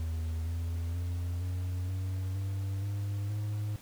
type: tone with pitch steps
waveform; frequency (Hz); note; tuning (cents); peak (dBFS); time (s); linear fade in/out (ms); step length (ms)
triangle; 81.1 / 84.11 / 87.22 / 90.46 / 93.81 / 97.28 / 100.89 / 104.63; E2 / E2 / F2 / F#2 / F#2 / G2 / G#2 / G#2; -28 / +35 / -2 / -39 / +24 / -13 / -50 / +13; -29; 0-3.76; 0; 470
effects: pink hiss -54 dBFS RMS until 3.81 s